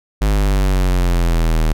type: exponential sweep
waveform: square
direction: down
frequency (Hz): 51.9 to 38.89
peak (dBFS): -13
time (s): 0.21-1.73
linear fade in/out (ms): 10
effects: none

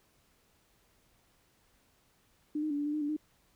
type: tone with pitch steps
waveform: sine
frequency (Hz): 300 / 308.2 / 288.1 / 291.2 / 296.2 / 304.5 / 291.3 / 305.5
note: D4 / D#4 / D4 / D4 / D4 / D#4 / D4 / D#4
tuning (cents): +37 / -16 / -33 / -15 / +15 / -37 / -14 / -32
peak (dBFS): -30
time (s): 2.55-3.166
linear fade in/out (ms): 5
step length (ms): 77
effects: pink hiss -69 dBFS RMS until 3.55 s

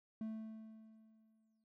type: tone with exponential decay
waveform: triangle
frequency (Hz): 220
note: A3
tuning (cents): 0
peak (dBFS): -37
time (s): 0.21-1.64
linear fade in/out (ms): 2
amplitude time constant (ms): 310
effects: none

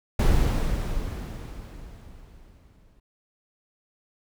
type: noise with exponential decay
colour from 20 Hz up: brown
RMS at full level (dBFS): -18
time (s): 0.19-3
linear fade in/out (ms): 5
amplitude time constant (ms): 610
effects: none

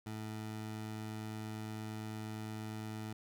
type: tone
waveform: 20% pulse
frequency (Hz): 108.7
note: A2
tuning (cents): -21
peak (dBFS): -36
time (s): 0.06-3.13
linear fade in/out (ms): 5
effects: none

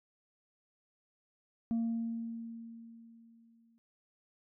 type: tone with exponential decay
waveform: sine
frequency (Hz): 229.6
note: A#3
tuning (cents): -26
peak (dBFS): -26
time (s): 1.71-3.78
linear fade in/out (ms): 0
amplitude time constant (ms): 450
effects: tanh soft clip ceiling -28 dBFS

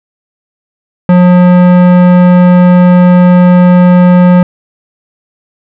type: tone with tanh clipping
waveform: sine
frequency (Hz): 179.1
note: F3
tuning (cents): +44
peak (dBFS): -3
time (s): 1.09-4.43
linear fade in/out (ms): 2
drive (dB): 17
effects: none

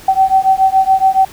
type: beating tone pair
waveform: sine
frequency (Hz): 763 / 770.1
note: G5 / G5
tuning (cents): -47 / -31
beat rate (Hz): 7.1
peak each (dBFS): -11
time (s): 0.08-1.25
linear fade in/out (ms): 5
effects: pink hiss -37 dBFS RMS until 1.32 s

